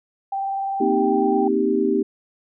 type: tone with vibrato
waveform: sine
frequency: 784 Hz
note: G5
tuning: in tune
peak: -22 dBFS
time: 0.32-1.48 s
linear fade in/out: 5 ms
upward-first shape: sine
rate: 20 Hz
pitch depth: 21 cents each way
type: chord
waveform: sine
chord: C minor seventh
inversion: third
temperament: equal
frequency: 233.1 / 261.6 / 311.1 / 392 Hz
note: Bb3 / C4 / Eb4 / G4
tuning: 0 / 0 / 0 / 0 cents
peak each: -24 / -24 / -23 / -20 dBFS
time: 0.8-2.03 s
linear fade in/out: 10 ms
effects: none